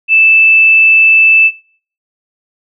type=tone; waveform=sine; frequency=2637 Hz; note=E7; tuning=in tune; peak=-4 dBFS; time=0.08-1.51 s; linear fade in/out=50 ms; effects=noise-tail reverb RT60 0.5 s tail -21 dB re dry